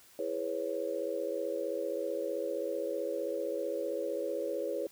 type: chord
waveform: sine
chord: C# minor seventh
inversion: first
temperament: just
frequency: 332.6 / 415.8 / 498.9 / 554.4 Hz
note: E4 / G#4 / B4 / C#5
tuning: +16 / +2 / +17 / 0 cents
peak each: -40 / -38 / -37 / -36 dBFS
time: 0.19-4.87 s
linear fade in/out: 2 ms
effects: white hiss -59 dBFS RMS until 4.91 s